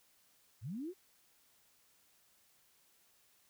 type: linear sweep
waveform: sine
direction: up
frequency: 87.31 to 392 Hz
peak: -39 dBFS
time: 0.61-0.94 s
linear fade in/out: 50 ms
effects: white hiss -70 dBFS RMS until 3.49 s